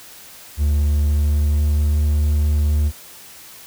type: tone with pitch glide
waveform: triangle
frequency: 73.42 to 74.66 Hz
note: D2 to D2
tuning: 0 to +29 cents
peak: -12 dBFS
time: 0.57-2.92 s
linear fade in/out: 50 ms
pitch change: +29 cents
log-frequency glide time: 0.81-1.91 s
effects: white hiss -41 dBFS RMS until 3.66 s